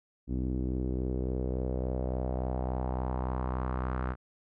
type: tone with low-pass filter sweep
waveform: sawtooth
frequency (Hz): 63.5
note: B1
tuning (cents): +49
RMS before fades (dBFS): -32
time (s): 0.27-4.16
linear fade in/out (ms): 50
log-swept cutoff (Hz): 280 to 1400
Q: 2.6
effects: none